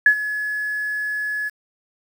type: tone with ADSR envelope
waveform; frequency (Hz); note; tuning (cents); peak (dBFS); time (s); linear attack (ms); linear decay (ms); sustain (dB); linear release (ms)
sine; 1700; G#6; +40; -7; 0.06-1.5; 3; 81; -15; 25
effects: 7-bit